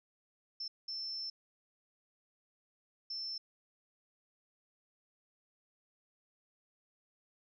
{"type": "tone bursts at uneven times", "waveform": "sine", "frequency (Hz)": 5330, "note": "E8", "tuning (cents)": 18, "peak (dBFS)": -38, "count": 3, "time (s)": [[0.6, 0.68], [0.88, 1.3], [3.1, 3.38]], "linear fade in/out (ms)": 5, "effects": []}